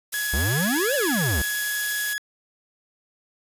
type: noise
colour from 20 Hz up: blue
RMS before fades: -28 dBFS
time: 0.12-2.14 s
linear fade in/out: 10 ms
type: tone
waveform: 40% pulse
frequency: 1681 Hz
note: G#6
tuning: 20 cents sharp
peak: -25 dBFS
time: 0.14-2.18 s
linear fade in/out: 0 ms
type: exponential two-way sweep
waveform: square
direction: up then down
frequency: 62 to 605 to 62 Hz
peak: -23 dBFS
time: 0.33-1.42 s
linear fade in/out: 5 ms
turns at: 0.95 s
effects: resampled to 32000 Hz

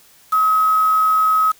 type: tone with quantisation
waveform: sine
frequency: 1276 Hz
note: D#6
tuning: 43 cents sharp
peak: -12 dBFS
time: 0.32-1.52 s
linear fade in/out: 10 ms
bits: 5
effects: white hiss -50 dBFS RMS until 1.59 s

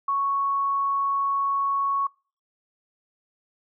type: tone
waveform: sine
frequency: 1108.7 Hz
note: C#6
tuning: in tune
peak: -21 dBFS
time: 0.08-2.07 s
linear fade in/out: 5 ms
effects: noise-tail reverb RT60 0.4 s tail -26 dB re dry

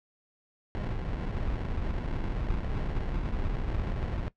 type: noise with sample-and-hold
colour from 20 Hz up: brown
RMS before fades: -31 dBFS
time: 0.75-4.28 s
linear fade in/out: 0 ms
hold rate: 1225 Hz
effects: noise-tail reverb RT60 0.1 s tail -18 dB re dry + low-pass 3000 Hz 12 dB/octave

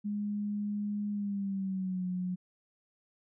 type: tone with pitch glide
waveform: sine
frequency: 206.5 to 181.86 Hz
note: G#3 to F#3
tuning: -10 to -30 cents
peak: -31 dBFS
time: 0.04-2.36 s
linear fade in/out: 20 ms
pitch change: -220 cents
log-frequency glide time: 1.11-2.06 s
effects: none

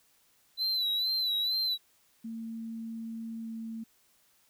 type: tone with vibrato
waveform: triangle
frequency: 3993 Hz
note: B7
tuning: 18 cents sharp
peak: -26 dBFS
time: 0.57-1.78 s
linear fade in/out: 50 ms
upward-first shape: sine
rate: 2.2 Hz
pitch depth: 69 cents each way
type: tone with pitch glide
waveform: sine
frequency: 226.4 to 225.1 Hz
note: A3 to A3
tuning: +50 to +40 cents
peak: -36 dBFS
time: 2.24-3.84 s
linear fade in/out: 10 ms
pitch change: -10 cents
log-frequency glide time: 3.41-3.48 s
effects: white hiss -67 dBFS RMS until 4.49 s

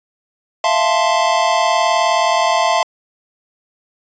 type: chord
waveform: square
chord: F major seventh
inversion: third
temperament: equal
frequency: 659.3 / 698.5 / 880 / 1046.5 Hz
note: E5 / F5 / A5 / C6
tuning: 0 / 0 / 0 / 0 cents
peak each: -19 dBFS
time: 0.64-2.83 s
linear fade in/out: 2 ms
effects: resampled to 16000 Hz

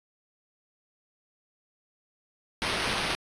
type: noise with sample-and-hold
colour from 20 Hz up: white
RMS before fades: -29 dBFS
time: 2.62-3.15 s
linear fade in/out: 0 ms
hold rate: 7350 Hz
effects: resampled to 22050 Hz

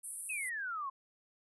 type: band-pass noise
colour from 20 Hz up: pink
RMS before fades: -44 dBFS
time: 0.03-0.5 s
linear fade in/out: 20 ms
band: 8700 to 11000 Hz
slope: 96 dB/octave
type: exponential sweep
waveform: sine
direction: down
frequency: 2637 to 1046.5 Hz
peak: -36 dBFS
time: 0.29-0.9 s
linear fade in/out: 10 ms
effects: none

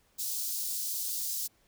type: high-pass noise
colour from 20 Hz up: white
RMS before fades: -34 dBFS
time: 0.18-1.48 s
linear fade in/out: 20 ms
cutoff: 4400 Hz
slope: 24 dB/octave
effects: pink hiss -68 dBFS RMS until 1.67 s

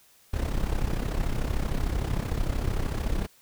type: noise with amplitude modulation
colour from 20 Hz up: brown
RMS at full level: -24 dBFS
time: 0.33-3.27 s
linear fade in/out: 10 ms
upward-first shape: sine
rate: 33.3 Hz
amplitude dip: 70%
effects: white hiss -59 dBFS RMS until 3.41 s

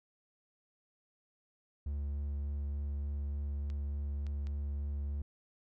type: tone with vibrato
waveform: triangle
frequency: 71.6 Hz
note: D2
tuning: 43 cents flat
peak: -32 dBFS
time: 1.86-5.22 s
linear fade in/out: 5 ms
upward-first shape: sine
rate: 3.4 Hz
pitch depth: 10 cents each way
type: clicks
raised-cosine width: 0.2 ms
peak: -37 dBFS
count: 3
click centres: 3.701 / 4.267 / 4.47 s
effects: none

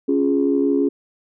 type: chord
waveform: sine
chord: Db major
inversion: none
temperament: equal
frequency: 277.2 / 349.2 / 415.3 Hz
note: Db4 / F4 / Ab4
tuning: 0 / 0 / 0 cents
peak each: -17 / -22 / -20 dBFS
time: 0.08-0.89 s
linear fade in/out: 10 ms
effects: tanh soft clip ceiling -6 dBFS

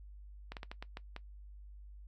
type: slowing click train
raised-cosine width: 0.3 ms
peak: -27 dBFS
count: 7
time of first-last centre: 0.52-1.163 s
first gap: 48 ms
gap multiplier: 1.32
effects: noise-tail reverb RT60 0.1 s tail -18 dB re dry + added 50 Hz sine -49 dBFS peak until 2.07 s

